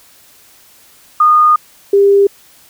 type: tone pair in turn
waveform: sine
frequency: 1226 / 399.3 Hz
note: D#6 / G4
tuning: -26 / +32 cents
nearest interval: octave + perfect fifth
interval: 1942 cents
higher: first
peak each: -5 dBFS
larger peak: neither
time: 1.2-1.56 / 1.93-2.27 s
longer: first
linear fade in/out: 5 ms
effects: white hiss -45 dBFS RMS until 2.69 s